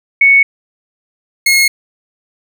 sine / sawtooth tone pair in turn, 2217 / 2163 Hz, C#7 / C#7, 0 / -43 cents, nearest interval unison, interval 43 cents, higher first, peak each -4 dBFS, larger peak neither, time 0.21-0.43 / 1.46-1.68 s, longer neither, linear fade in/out 5 ms, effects none

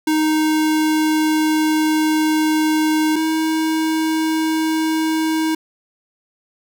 square tone pair in turn, 311.1 / 317.6 Hz, D#4 / D#4, 0 / +36 cents, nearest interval unison, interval 36 cents, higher second, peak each -15 / -17 dBFS, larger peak first, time 0.07-3.16 / 3.16-5.55 s, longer first, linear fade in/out 5 ms, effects none

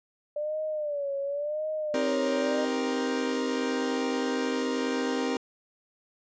sine tone with vibrato, 587.3 Hz, D5, in tune, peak -28 dBFS, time 0.36-2.65 s, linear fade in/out 5 ms, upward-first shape sine, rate 0.93 Hz, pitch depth 100 cents each way
40% pulse chord, C minor seventh, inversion none, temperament equal with one note detuned, 261.6 / 311.1 / 392 / 470.5 Hz, C4 / Eb4 / G4 / Bb4, 0 / 0 / 0 / +16 cents, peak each -29 / -34 / -34 / -31 dBFS, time 1.94-5.37 s, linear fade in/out 2 ms
effects resampled to 16000 Hz

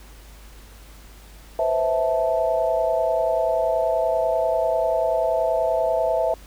sine tone cluster, 496.7 / 527 / 655 / 878 Hz, B4 / C5 / E5 / A5, +10 / +12 / -11 / -4 cents, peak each -28 / -26 / -20 / -28 dBFS, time 1.59-6.34 s, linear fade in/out 2 ms, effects added 51 Hz sine -43 dBFS peak until 6.46 s + pink hiss -49 dBFS RMS until 6.46 s

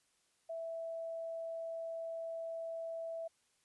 sine tone, 659 Hz, E5, 1 cent flat, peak -39 dBFS, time 0.49-3.28 s, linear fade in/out 10 ms, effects white hiss -75 dBFS RMS until 3.64 s + resampled to 24000 Hz

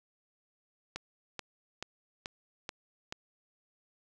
click train, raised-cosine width 0.2 ms, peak -20 dBFS, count 6, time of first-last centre 0.96-3.125 s, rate 2.31 Hz, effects none

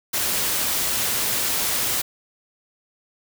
white noise, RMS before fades -23 dBFS, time 0.13-2.02 s, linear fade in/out 10 ms, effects none

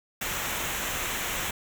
pink noise with comb filter, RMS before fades -31 dBFS, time 0.21-1.51 s, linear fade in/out 5 ms, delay 0.21 ms, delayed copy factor -0.6, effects none

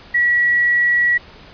sine tone, 1930 Hz, B6, 40 cents flat, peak -12 dBFS, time 0.14-1.18 s, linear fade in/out 10 ms, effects pink hiss -42 dBFS RMS until 1.53 s + resampled to 11025 Hz

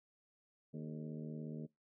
harmonic tone with a mistuned harmonic, 77.2 Hz, D#2, 13 cents flat, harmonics 2 / 3 / 4 / 5 / 6 / 7 / 8, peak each -45 / -46 / -54 / -56 / -54 / -60 / -61 dBFS, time 0.73-1.67 s, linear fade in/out 20 ms, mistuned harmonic 6, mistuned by -89 cents, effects noise-tail reverb RT60 0.2 s tail -23 dB re dry

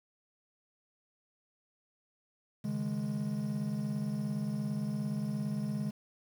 triangle chord, C# suspended second, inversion none, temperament just, 138.59 / 155.92 / 207.9 Hz, C#3 / D#3 / G#3, 0 / +4 / +2 cents, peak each -36 / -37 / -32 dBFS, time 2.64-5.91 s, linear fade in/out 10 ms, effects 9-bit

